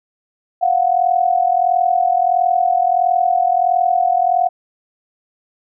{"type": "tone pair together", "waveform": "sine", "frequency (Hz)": [698.5, 740], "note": ["F5", "F#5"], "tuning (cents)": [0, 0], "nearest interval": "minor second", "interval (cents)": 100, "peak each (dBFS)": -15, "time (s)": [0.61, 4.49], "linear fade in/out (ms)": 20, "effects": []}